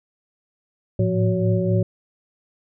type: tone cluster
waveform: sine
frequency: 107.1 / 111 / 176.9 / 371.9 / 562 Hz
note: A2 / A2 / F3 / F#4 / C#5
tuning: -46 / +16 / +23 / +9 / +24 cents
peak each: -24 / -22 / -22 / -25 / -26 dBFS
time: 0.99-1.83 s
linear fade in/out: 5 ms
effects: none